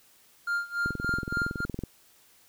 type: tone with tremolo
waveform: triangle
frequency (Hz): 1401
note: F6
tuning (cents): +5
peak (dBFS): -23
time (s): 0.47-1.65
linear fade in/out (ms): 5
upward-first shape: sine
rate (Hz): 3.5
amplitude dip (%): 90
type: click train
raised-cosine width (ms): 3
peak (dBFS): -20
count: 22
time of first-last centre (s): 0.86-1.837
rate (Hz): 21.5
effects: white hiss -60 dBFS RMS until 2.48 s